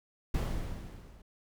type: noise with level ramp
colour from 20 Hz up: brown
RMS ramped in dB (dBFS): -29 to -54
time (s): 0.34-1.22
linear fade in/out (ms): 5
effects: none